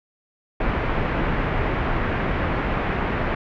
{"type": "low-pass noise", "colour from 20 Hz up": "pink", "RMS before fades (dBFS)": -23, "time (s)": [0.6, 3.35], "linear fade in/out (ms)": 5, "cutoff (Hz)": 2300, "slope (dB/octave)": 24, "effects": []}